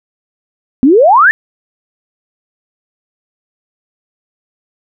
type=exponential sweep; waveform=sine; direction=up; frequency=243.8 to 1842 Hz; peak=-3 dBFS; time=0.83-1.31 s; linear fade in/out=0 ms; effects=none